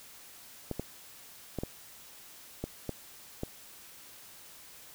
clicks, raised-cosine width 2 ms, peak -20 dBFS, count 7, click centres 0.713 / 0.796 / 1.587 / 1.635 / 2.64 / 2.893 / 3.434 s, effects white hiss -52 dBFS RMS until 4.94 s

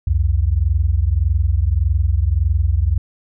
sine tone pair together, 64.8 / 86.5 Hz, C2 / F2, -16 / -16 cents, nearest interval perfect fourth, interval 500 cents, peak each -16 dBFS, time 0.07-2.98 s, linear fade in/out 5 ms, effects none

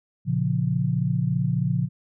sine chord, Bb minor, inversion none, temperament just, 116.54 / 139.85 / 174.81 Hz, Bb2 / Db3 / F3, 0 / +16 / +2 cents, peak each -26 / -24 / -25 dBFS, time 0.25-1.89 s, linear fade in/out 50 ms, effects none

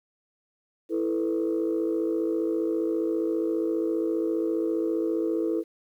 sine chord, E suspended fourth, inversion none, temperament just, 329.6 / 439.5 / 494.4 Hz, E4 / A4 / B4, 0 / -2 / +2 cents, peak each -25 / -28 / -31 dBFS, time 0.89-5.64 s, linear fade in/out 50 ms, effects tanh soft clip ceiling -17 dBFS + 10-bit

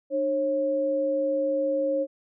sine tone pair together, 301.1 / 544 Hz, D4 / C#5, +43 / -33 cents, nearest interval minor seventh, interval 1024 cents, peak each -30 / -23 dBFS, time 0.1-2.07 s, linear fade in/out 50 ms, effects none

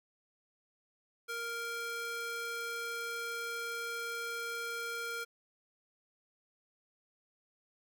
square tone with high-pass filter, 466.2 Hz, A#4, in tune, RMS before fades -39 dBFS, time 1.28-5.25 s, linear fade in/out 20 ms, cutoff 970 Hz, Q 1.9, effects none

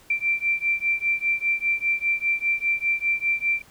sine beating tone pair, 2349 / 2354 Hz, D7 / D7, 0 / +3 cents, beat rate 5 Hz, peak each -24 dBFS, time 0.1-3.62 s, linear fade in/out 5 ms, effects pink hiss -53 dBFS RMS until 3.7 s

